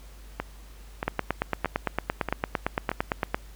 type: two click trains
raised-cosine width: 0.5 ms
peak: -9 / -13 dBFS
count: 21 / 5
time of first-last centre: 1.08-3.345 / 0.4-2.916 s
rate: 8.83 / 1.59 Hz
effects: added 50 Hz sine -44 dBFS peak until 3.55 s + pink hiss -54 dBFS RMS until 3.55 s